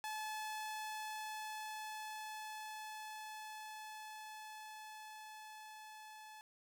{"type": "tone with level ramp", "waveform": "sawtooth", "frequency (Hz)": 862, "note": "A5", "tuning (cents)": -36, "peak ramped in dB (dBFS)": [-37, -49], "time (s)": [0.04, 6.41], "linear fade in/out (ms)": 0, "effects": []}